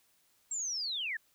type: linear sweep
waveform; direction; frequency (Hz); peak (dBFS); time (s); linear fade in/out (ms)
sine; down; 7600 to 1662; -33; 0.51-1.17; 5
effects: white hiss -70 dBFS RMS until 1.34 s